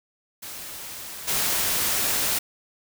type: noise with level steps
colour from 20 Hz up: white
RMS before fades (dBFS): -37 / -24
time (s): 0.42-2.39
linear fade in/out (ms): 10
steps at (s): 1.27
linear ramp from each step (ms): 20
effects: none